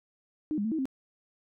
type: tone with pitch steps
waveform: sine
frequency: 306 / 204.8 / 222.3 / 318.5 / 264.7 Hz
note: D#4 / G#3 / A3 / D#4 / C4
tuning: -29 / -24 / +18 / +41 / +20 cents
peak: -27 dBFS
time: 0.51-0.855 s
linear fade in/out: 0 ms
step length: 69 ms
effects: none